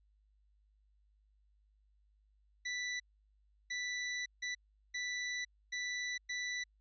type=tone bursts at uneven times; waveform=sawtooth; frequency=1975.5 Hz; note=B6; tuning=in tune; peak=-33 dBFS; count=6; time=2.65-3 / 3.7-4.26 / 4.42-4.55 / 4.94-5.45 / 5.72-6.18 / 6.29-6.64 s; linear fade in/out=10 ms; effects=added 51 Hz sine -68 dBFS peak until 6.8 s + resampled to 16000 Hz